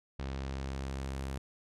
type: tone with low-pass filter sweep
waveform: sawtooth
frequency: 67.2 Hz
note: C2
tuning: 47 cents sharp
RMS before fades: -38 dBFS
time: 0.19-1.38 s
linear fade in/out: 5 ms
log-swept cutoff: 4600 to 11000 Hz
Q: 1
effects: none